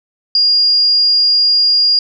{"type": "tone", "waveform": "sine", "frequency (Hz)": 4834, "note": "D8", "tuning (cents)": 49, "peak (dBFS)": -8, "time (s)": [0.35, 1.99], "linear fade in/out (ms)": 2, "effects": []}